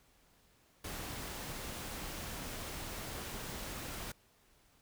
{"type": "noise", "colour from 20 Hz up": "pink", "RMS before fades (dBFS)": -43, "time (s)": [0.84, 4.12], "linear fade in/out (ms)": 5, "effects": ["pink hiss -68 dBFS RMS until 4.81 s"]}